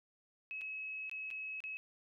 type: tone with dropouts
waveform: sine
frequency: 2570 Hz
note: E7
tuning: 45 cents flat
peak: -40 dBFS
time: 0.51-1.77 s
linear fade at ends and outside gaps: 0 ms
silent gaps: 0.611-0.616 / 1.096-1.114 / 1.304-1.311 / 1.604-1.639 s
effects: none